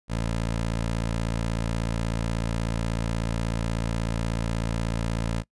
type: tone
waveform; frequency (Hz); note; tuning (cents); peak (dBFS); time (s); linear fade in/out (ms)
15% pulse; 56.4; A1; +44; -19; 0.08-5.44; 50
effects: noise-tail reverb RT60 0.1 s tail -23 dB re dry + resampled to 24000 Hz